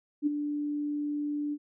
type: tone with ADSR envelope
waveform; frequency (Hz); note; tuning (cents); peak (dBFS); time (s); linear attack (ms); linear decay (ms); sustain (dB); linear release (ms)
sine; 293.7; D4; 0; -21; 0.22-1.58; 47; 16; -8; 52
effects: none